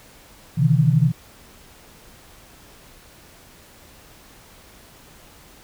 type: tone cluster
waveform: sine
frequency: 127.9 / 149.9 / 162.6 Hz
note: C3 / D3 / E3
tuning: -39 / +36 / -23 cents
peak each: -18 dBFS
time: 0.57-1.12 s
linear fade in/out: 20 ms
effects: pink hiss -48 dBFS RMS until 5.63 s